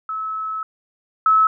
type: tone pair in turn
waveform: sine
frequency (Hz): 1297 / 1297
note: E6 / E6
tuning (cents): -28 / -28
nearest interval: unison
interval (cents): 0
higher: neither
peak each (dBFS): -23 / -11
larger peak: second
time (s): 0.09-0.63 / 1.26-1.47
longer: first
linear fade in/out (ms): 2
effects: none